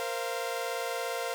sawtooth chord, Bb suspended second, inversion none, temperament equal with one note detuned, 466.2 / 523.3 / 689.2 Hz, Bb4 / C5 / F5, 0 / 0 / -23 cents, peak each -32 dBFS, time 0-1.34 s, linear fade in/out 0 ms, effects none

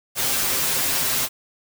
white noise with comb filter, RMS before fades -22 dBFS, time 0.15-1.29 s, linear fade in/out 50 ms, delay 7.6 ms, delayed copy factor +0.95, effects none

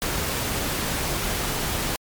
pink noise, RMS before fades -26 dBFS, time 0.02-1.96 s, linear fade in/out 0 ms, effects MP3 96 kbps

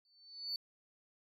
sine tone with exponential growth, 4501 Hz, C#8, 26 cents sharp, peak -32 dBFS, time 0.05-0.56 s, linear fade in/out 1 ms, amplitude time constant 110 ms, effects tanh soft clip ceiling -32 dBFS + MP3 96 kbps

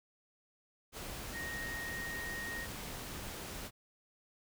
sine tone in noise, 1864.7 Hz, A#6, in tune, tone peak -40 dBFS, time 1.32-2.68 s, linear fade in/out 50 ms, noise pink, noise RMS -44 dBFS, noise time 0.92-3.71 s, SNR +1 dB, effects none

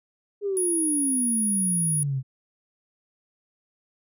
sine exponential sweep, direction down, 415.3 to 128.3 Hz, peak -23 dBFS, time 0.41-2.23 s, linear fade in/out 50 ms
sine tone, 10380 Hz, E9, 28 cents flat, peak -22 dBFS, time 0.57-2.03 s, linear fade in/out 0 ms
effects tanh soft clip ceiling -16 dBFS

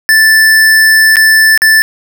square tone with dropouts, 1760 Hz, A6, in tune, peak -4 dBFS, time 0.09-1.82 s, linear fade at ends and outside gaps 0 ms, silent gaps 1.158-1.168 / 1.576-1.619 s, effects none

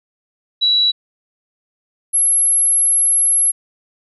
sine tone pair in turn, 3919 / 11085 Hz, B7 / F9, -14 / -14 cents, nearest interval octave + tritone, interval 1800 cents, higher second, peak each -11 dBFS, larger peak neither, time 0.61-0.92 / 2.13-3.52 s, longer second, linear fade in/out 20 ms, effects none

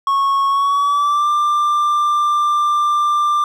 triangle tone with pitch glide, 1101 to 1186.9 Hz, C#6 to D6, -12 to +18 cents, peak -11 dBFS, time 0.07-3.44 s, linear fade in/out 2 ms, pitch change +130 cents, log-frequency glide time 0.48-1.29 s, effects none

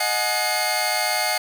sawtooth tone cluster, 621 / 734 / 848 / 2126 / 4607 Hz, D#5 / F#5 / G#5 / C7 / D8, -3 / -14 / +36 / +27 / -34 cents, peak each -25 / -22 / -24 / -22 / -25 dBFS, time 0-1.38 s, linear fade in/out 5 ms, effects none

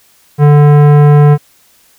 sine tone with tanh clipping, 146.83 Hz, D3, in tune, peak -4 dBFS, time 0.38-1.38 s, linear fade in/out 50 ms, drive 17 dB, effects white hiss -48 dBFS RMS until 1.98 s

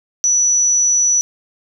sine tone, 5920 Hz, F#8, in tune, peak -11 dBFS, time 0.24-1.21 s, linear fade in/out 0 ms, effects none

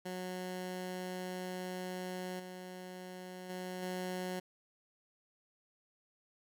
15% pulse tone with level steps, 183.1 Hz, F#3, 18 cents flat, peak -33 / -39 / -34 / -31 dBFS, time 0.05-4.4 s, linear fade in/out 10 ms, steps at 2.39 / 3.49 / 3.82 s, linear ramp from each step 10 ms, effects none

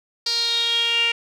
sawtooth tone with band-pass filter sweep, 466.2 Hz, A#4, in tune, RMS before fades -21 dBFS, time 0.26-1.12 s, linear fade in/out 5 ms, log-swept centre 4600 to 2600 Hz, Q 8.7, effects none

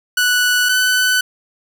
sawtooth tone pair in turn, 1480 / 1501.5 Hz, F#6 / F#6, 0 / +25 cents, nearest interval unison, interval 25 cents, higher second, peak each -9 dBFS, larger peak neither, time 0.17-0.69 / 0.69-1.21 s, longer neither, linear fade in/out 5 ms, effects none

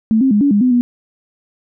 sine tone with pitch steps, 220.8 / 266.2 / 207.4 / 283.5 / 204.8 / 252.7 / 243.1 Hz, A3 / C4 / G#3 / C#4 / G#3 / B3 / B3, +6 / +30 / -2 / +39 / -24 / +40 / -27 cents, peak -9 dBFS, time 0.11-0.81 s, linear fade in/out 0 ms, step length 100 ms, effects none

